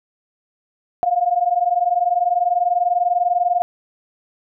sine tone pair together, 698.5 / 718.6 Hz, F5 / F5, 0 / +49 cents, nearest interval unison, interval 49 cents, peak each -18 dBFS, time 1.03-3.62 s, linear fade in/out 0 ms, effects none

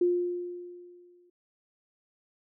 sine tone with exponential decay, 353.3 Hz, F4, 20 cents sharp, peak -20 dBFS, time 0.01-1.3 s, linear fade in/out 5 ms, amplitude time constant 280 ms, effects none

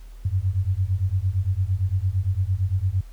sine beating tone pair, 90 / 98.8 Hz, F#2 / G2, -47 / +14 cents, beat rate 8.8 Hz, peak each -23 dBFS, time 0.25-3.01 s, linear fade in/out 5 ms, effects added 40 Hz sine -38 dBFS peak until 3.12 s + pink hiss -57 dBFS RMS until 3.12 s

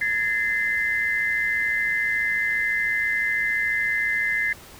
sine tone cluster, 1681 / 1795 / 2067 Hz, G#6 / A6 / C7, +20 / +34 / -22 cents, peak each -27 / -27 / -23 dBFS, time 0.01-4.53 s, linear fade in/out 5 ms, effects pink hiss -45 dBFS RMS until 4.79 s

